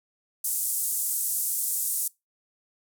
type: band-pass noise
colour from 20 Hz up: pink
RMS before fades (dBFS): -28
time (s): 0.44-2.08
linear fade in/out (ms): 5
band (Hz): 8400 to 15000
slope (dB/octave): 24
effects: noise-tail reverb RT60 0.2 s tail -23 dB re dry